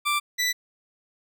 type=tone pair in turn; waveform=20% pulse; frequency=1176 / 1977.8 Hz; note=D6 / B6; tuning=+2 / +2 cents; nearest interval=major sixth; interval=900 cents; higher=second; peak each=-17 dBFS; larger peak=neither; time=0.05-0.2 / 0.38-0.53 s; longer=neither; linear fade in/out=20 ms; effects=none